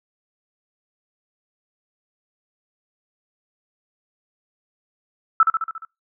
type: tone with echo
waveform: sine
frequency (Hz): 1318.5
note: E6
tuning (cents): 0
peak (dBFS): -9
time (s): 5.4-5.43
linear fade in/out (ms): 2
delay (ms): 70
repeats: 6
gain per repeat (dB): -4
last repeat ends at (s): 5.85
effects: noise-tail reverb RT60 0.2 s tail -23 dB re dry